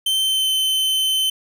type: tone with pitch glide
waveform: 45% pulse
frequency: 3100 to 3070 Hz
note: G7 to G7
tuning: -20 to -37 cents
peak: -17 dBFS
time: 0.06-1.3 s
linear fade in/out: 5 ms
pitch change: -17 cents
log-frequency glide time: 0.22-0.49 s
effects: none